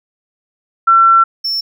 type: tone pair in turn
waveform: sine / triangle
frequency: 1350 / 5400 Hz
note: E6 / E8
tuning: +41 / +41 cents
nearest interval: 2 octaves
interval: 2400 cents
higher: second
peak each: -5 / -14 dBFS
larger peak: first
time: 0.87-1.24 / 1.44-1.61 s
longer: first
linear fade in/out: 10 ms
effects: none